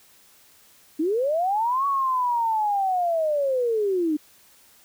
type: linear two-way sweep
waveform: sine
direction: up then down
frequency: 292.2 to 1127 to 292.2 Hz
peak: -20 dBFS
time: 0.99-4.17 s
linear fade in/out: 10 ms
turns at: 1.86 s
effects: white hiss -55 dBFS RMS until 4.84 s